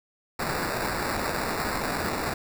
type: noise with sample-and-hold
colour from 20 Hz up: white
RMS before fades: -29 dBFS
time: 0.39-2.34 s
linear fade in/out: 5 ms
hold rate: 3150 Hz
effects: none